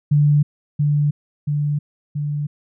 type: tone with echo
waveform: sine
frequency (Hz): 146.83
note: D3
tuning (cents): 0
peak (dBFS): -11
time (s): 0.11-0.43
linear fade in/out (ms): 10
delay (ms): 680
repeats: 3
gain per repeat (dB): -3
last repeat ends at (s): 2.47
effects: none